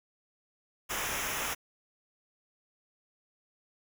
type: noise with comb filter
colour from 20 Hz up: pink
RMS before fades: -34 dBFS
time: 0.89-1.55 s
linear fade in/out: 20 ms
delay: 0.23 ms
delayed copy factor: -0.75
effects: none